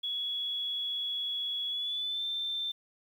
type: tone with pitch glide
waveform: sine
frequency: 3366 to 3562 Hz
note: G#7 to A7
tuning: +23 to +21 cents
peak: -31 dBFS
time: 0.03-2.72 s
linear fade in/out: 10 ms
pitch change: +98 cents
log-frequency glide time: 1.68-2.24 s
effects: 10-bit